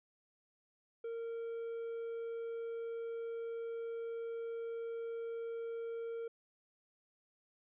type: tone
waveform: triangle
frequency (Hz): 460.8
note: A#4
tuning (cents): -20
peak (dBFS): -37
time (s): 1.04-6.28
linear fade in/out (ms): 5
effects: resampled to 8000 Hz